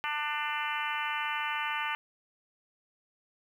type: harmonic tone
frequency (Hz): 297.8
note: D4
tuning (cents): +24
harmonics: 3 / 4 / 5 / 6 / 7 / 8 / 9 / 10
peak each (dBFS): -36 / -37 / -38 / -39 / -39 / -40 / -41 / -41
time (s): 0.04-1.95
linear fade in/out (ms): 0
effects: 10-bit